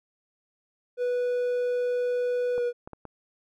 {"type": "tone with pitch glide", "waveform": "triangle", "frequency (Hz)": [491.8, 483.4], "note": ["B4", "B4"], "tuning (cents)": [-7, -37], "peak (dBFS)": -22, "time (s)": [0.97, 2.73], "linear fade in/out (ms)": 50, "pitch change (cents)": -30, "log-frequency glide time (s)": [2.55, 2.61]}
{"type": "clicks", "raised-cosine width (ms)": 1, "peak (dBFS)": -26, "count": 4, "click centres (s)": [2.58, 2.875, 2.933, 3.053]}
{"effects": []}